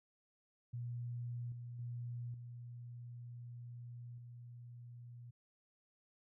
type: tone with level steps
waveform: sine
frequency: 120.3 Hz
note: B2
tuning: 45 cents flat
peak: -40 / -45 / -41 / -47 / -50 dBFS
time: 0.73-5.31 s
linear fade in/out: 10 ms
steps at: 1.52 / 1.79 / 2.34 / 4.18 s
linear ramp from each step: 2 ms
effects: none